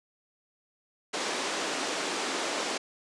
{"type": "band-pass noise", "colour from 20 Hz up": "pink", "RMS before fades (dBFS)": -32, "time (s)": [1.13, 2.78], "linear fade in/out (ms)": 10, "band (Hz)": [280, 7800], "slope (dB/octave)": 24, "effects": ["resampled to 24000 Hz"]}